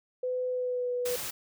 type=tone with pitch glide; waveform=sine; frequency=504 to 492.2 Hz; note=B4 to B4; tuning=+35 to -6 cents; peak=-28 dBFS; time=0.23-1.16 s; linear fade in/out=5 ms; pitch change=-41 cents; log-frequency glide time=0.49-0.92 s
type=noise; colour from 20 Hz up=white; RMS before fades=-36 dBFS; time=1.05-1.31 s; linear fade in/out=10 ms
effects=none